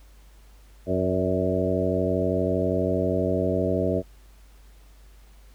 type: harmonic tone with a mistuned harmonic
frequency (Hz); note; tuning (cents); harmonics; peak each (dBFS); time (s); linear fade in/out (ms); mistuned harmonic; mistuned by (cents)
92.5; F#2; 0; 1 / 2 / 3 / 4 / 5 / 6 / 7; -29 / -29 / -29 / -29 / -29 / -29 / -29; 0.86-4.03; 50; 6; +40
effects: added 50 Hz sine -48 dBFS peak until 5.54 s + pink hiss -59 dBFS RMS until 5.54 s